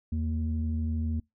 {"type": "tone pair together", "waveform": "sine", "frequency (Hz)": [81, 230.4], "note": ["E2", "A#3"], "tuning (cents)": [-30, -20], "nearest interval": "octave + tritone", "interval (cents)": 1810, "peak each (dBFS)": [-27, -32], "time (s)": [0.12, 1.2], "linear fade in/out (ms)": 5, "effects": ["noise-tail reverb RT60 0.2 s tail -26 dB re dry", "tanh soft clip ceiling -20 dBFS"]}